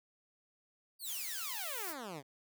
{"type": "exponential sweep", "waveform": "10% pulse", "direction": "down", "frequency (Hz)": [4710, 128.6], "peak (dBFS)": -34, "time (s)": [0.99, 2.23], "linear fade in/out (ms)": 50}
{"type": "noise", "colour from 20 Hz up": "blue", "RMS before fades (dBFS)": -42, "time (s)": [1.04, 1.95], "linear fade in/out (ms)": 50}
{"effects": []}